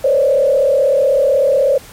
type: tone with frequency modulation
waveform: sine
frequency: 551 Hz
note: C#5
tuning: 11 cents flat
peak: -9 dBFS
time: 0.04-1.78 s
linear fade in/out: 5 ms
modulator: 36.1 Hz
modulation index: 1.3
effects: pink hiss -38 dBFS RMS until 1.92 s + MP3 64 kbps